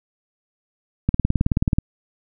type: click train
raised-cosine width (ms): 5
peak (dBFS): -5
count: 14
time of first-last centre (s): 1.09-1.785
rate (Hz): 18.7
effects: none